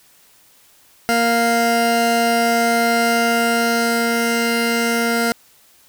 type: tone pair together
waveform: 20% pulse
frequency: 232.9 / 698.5 Hz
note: A#3 / F5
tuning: -1 / 0 cents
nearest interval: octave + perfect fifth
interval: 1901 cents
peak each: -13 dBFS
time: 1.09-5.32 s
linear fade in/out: 0 ms
effects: white hiss -52 dBFS RMS until 5.88 s